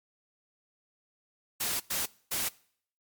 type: noise bursts at uneven times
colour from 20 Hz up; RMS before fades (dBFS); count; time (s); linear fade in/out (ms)
white; -31; 3; 1.6-1.8 / 1.9-2.06 / 2.31-2.49; 10
effects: noise-tail reverb RT60 0.6 s tail -23 dB re dry + MP3 96 kbps